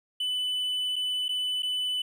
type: tone with dropouts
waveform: triangle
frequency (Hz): 2996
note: F#7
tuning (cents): +21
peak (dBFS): -25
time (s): 0.2-2.02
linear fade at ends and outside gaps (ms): 5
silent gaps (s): 0.959-0.962 / 1.283-1.29 / 1.623-1.63
effects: none

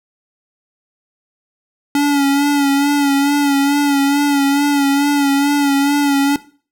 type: tone with vibrato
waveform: square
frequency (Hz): 283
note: C#4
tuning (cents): +36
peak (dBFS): -12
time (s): 1.95-6.36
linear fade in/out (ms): 2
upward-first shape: sine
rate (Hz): 2.3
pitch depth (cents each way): 36
effects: noise-tail reverb RT60 0.4 s tail -17 dB re dry

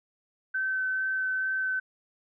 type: tone with vibrato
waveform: sine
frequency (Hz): 1532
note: G6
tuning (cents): -40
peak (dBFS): -26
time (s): 0.54-1.8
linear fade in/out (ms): 10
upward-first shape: sine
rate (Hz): 2.3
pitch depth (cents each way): 10
effects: none

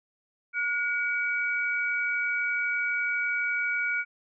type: tone pair together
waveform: sine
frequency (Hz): 1444.8 / 2273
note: F#6 / C#7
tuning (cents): -42 / +43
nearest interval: minor sixth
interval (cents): 785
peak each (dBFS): -28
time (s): 0.53-4.05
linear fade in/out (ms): 50
effects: none

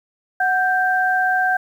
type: tone pair together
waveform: sine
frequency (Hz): 740 / 1571.1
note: F#5 / G6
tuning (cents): 0 / +3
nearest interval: octave + minor second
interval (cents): 1303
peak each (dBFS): -18 / -18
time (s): 0.4-1.57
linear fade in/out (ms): 5
effects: 8-bit

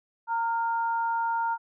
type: tone pair together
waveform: sine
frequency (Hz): 920 / 1404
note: A#5 / F6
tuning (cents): -23 / +9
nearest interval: perfect fifth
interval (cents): 732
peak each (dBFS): -25 / -33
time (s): 0.27-1.58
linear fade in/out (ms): 50
effects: none

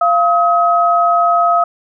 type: tone pair together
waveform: sine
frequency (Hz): 691.3 / 1273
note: F5 / D#6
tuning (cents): -18 / +39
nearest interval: major seventh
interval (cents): 1057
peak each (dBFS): -12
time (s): 0.01-1.64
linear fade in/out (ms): 5
effects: none

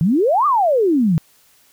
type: exponential two-way sweep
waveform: sine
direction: up then down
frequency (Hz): 149.7 to 1233 to 149.7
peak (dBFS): -12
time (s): 0.01-1.18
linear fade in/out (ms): 0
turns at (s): 0.46
effects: white hiss -54 dBFS RMS until 1.72 s

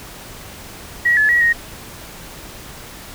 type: tone with pitch steps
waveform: sine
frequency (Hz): 1914 / 1719 / 1917 / 1870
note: A#6 / A6 / A#6 / A#6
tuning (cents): +45 / -41 / +48 / +5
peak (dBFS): -11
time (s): 1.05-1.53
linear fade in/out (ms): 10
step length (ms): 120
effects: pink hiss -36 dBFS RMS until 3.14 s

